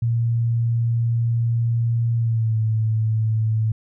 sine tone with pitch glide, 116.54 to 110.25 Hz, A#2 to A2, 0 to +4 cents, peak -17 dBFS, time 0.02-3.72 s, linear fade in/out 5 ms, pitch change -96 cents, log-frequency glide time 2.15-2.58 s, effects none

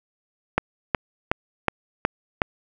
click train, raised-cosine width 0.5 ms, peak -3 dBFS, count 6, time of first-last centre 0.58-2.418 s, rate 2.72 Hz, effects none

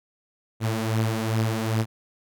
sawtooth beating tone pair, 110.5 / 113 Hz, A2 / A2, +8 / +47 cents, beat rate 2.5 Hz, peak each -20 / -24 dBFS, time 0.6-1.86 s, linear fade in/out 50 ms, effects none

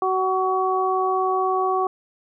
harmonic tone, 375.3 Hz, F#4, 25 cents sharp, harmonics 1 / 2 / 3, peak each -23 / -23 / -23 dBFS, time 0.02-1.87 s, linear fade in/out 2 ms, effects none

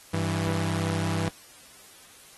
sawtooth tone pair together, 98 / 164.21 Hz, G2 / E3, 0 / -6 cents, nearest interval major sixth, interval 894 cents, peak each -24 dBFS, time 0.13-1.29 s, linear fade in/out 10 ms, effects white hiss -51 dBFS RMS until 2.37 s + AAC 32 kbps

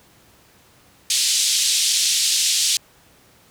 pink band-pass noise, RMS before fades -19 dBFS, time 1.1-2.77 s, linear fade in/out 2 ms, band 3300 to 9300 Hz, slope 24 dB/octave, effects pink hiss -53 dBFS RMS until 3.5 s + high-pass 60 Hz 12 dB/octave

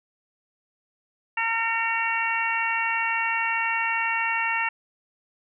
harmonic tone with a mistuned harmonic, 456.3 Hz, A#4, 37 cents flat, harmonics 2 / 3 / 4 / 5 / 6, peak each -28 / -32 / -28 / -30 / -28 dBFS, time 1.37-4.69 s, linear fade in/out 5 ms, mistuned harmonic 5, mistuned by -22 cents, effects none

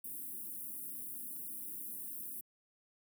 white band-stop noise, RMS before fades -44 dBFS, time 0.04-2.41 s, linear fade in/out 5 ms, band 340 to 9500 Hz, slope 48 dB/octave, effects high-pass 200 Hz 12 dB/octave

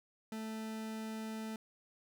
40% pulse tone, 220 Hz, A3, in tune, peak -39 dBFS, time 0.32-1.56 s, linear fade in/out 2 ms, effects none

